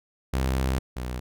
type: tone pair in turn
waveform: sawtooth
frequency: 65.41 / 62.26 Hz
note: C2 / B1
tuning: 0 / +15 cents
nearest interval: minor second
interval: 85 cents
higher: first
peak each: -19 / -26 dBFS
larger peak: first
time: 0.33-0.79 / 0.96-1.2 s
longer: first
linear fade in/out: 10 ms
effects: none